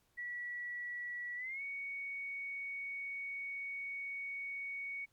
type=tone with pitch glide; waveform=sine; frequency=1942 to 2231 Hz; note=B6 to C#7; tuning=-30 to +11 cents; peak=-39 dBFS; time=0.17-5.06 s; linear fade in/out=20 ms; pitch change=+241 cents; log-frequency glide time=1.36-1.62 s; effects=pink hiss -75 dBFS RMS until 5.12 s + MP3 96 kbps